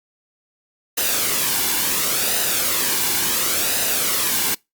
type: noise with flanger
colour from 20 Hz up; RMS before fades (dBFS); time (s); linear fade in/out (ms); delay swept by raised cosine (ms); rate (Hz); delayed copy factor
white; -20; 0.97-4.55; 10; 0.89 to 1.59; 0.71; -0.5
effects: noise-tail reverb RT60 0.2 s tail -25 dB re dry + Opus 48 kbps